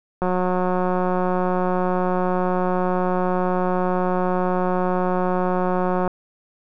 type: click train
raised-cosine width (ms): 1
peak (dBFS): -9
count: 1067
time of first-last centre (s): 0.22-6.077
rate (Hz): 182
effects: none